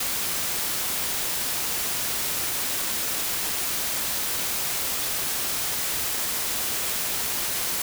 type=noise; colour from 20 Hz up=white; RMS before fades=-27 dBFS; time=0-7.82 s; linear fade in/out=5 ms; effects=none